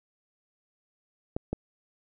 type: clicks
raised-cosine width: 2 ms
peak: -16 dBFS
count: 2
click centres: 1.365 / 1.53 s
effects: none